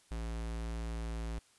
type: tone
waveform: square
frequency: 56.3 Hz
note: A1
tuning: 40 cents sharp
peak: -37 dBFS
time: 0.11-1.39 s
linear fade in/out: 5 ms
effects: white hiss -66 dBFS RMS until 1.58 s + resampled to 24000 Hz